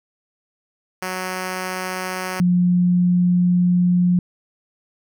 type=tone pair in turn; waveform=5% pulse / sine; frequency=185 / 178.06 Hz; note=F#3 / F3; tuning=0 / +34 cents; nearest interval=minor second; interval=66 cents; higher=first; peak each=-13 dBFS; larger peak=neither; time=1.02-2.4 / 2.4-4.19 s; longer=second; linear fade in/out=2 ms; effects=none